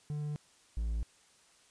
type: tone pair in turn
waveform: triangle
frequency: 148.7 / 55.97 Hz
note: D3 / A1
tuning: +22 / +30 cents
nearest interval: octave + perfect fourth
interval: 1692 cents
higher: first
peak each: -32 / -29 dBFS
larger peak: second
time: 0.1-0.36 / 0.77-1.03 s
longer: neither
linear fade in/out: 0 ms
effects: white hiss -64 dBFS RMS until 1.7 s + resampled to 22050 Hz